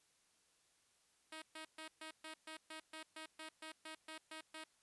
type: tone bursts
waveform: 5% pulse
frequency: 315.7 Hz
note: D#4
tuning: 25 cents sharp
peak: -37 dBFS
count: 15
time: 1.32-4.64 s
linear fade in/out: 5 ms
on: 100 ms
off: 130 ms
effects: white hiss -75 dBFS RMS until 4.82 s + resampled to 24000 Hz